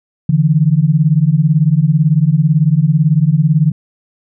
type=beating tone pair; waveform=sine; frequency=145.4 / 163.4 Hz; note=D3 / E3; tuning=-17 / -15 cents; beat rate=18 Hz; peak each=-11 dBFS; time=0.29-3.72 s; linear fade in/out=5 ms; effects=none